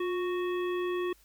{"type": "harmonic tone with a mistuned harmonic", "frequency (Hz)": 370, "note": "F#4", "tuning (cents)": 0, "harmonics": [1, 3, 5, 7, 9], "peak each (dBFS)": [-29, -39, -43, -46, -48], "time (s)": [0, 1.13], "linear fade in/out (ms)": 5, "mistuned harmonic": 1, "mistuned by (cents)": -63, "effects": ["added 50 Hz sine -63 dBFS peak until 1.24 s", "white hiss -63 dBFS RMS until 1.24 s"]}